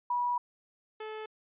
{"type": "tone pair in turn", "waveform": ["sine", "sawtooth"], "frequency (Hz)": [973, 433.4], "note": ["B5", "A4"], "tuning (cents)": [-26, -26], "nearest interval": "octave + major second", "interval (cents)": 1400, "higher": "first", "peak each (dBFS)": [-27, -34], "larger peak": "first", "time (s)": [[0.1, 0.38], [1, 1.26]], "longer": "first", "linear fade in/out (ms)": 5, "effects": ["resampled to 8000 Hz"]}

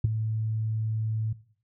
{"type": "tone with ADSR envelope", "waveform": "sine", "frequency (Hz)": 110, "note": "A2", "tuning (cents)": 0, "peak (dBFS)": -13, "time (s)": [0.04, 1.33], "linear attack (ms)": 7, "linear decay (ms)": 12, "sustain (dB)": -12, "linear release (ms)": 7, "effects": ["noise-tail reverb RT60 0.5 s tail -18 dB re dry", "tanh soft clip ceiling -15 dBFS"]}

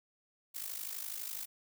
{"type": "noise with amplitude modulation", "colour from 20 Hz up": "blue", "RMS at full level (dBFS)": -38, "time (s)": [0.54, 1.46], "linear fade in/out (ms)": 20, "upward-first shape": "sine", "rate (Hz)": 52, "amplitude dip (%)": 75, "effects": []}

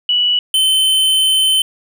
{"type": "tone pair in turn", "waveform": ["sine", "square"], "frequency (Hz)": [2948, 3069], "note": ["F#7", "G7"], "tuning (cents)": [-7, -37], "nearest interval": "minor second", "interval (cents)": 70, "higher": "second", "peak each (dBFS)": -11, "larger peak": "neither", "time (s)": [[0.09, 0.39], [0.54, 1.62]], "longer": "second", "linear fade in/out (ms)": 2, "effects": []}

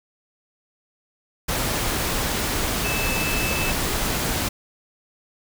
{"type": "tone in noise", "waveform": "sine", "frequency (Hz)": 2618, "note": "E7", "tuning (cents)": -13, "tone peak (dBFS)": -27, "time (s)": [2.84, 3.72], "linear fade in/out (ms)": 10, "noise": "pink", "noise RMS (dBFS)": -24, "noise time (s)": [1.48, 4.49], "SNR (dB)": -6, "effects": []}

